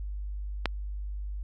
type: click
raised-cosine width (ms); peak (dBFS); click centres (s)
0.3; -9; 0.657
effects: added 50 Hz sine -32 dBFS peak until 1.43 s + MP3 48 kbps